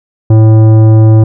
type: tone with tanh clipping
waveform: sine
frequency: 110 Hz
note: A2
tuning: in tune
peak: -3 dBFS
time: 0.3-1.24 s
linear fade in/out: 5 ms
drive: 13 dB
effects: none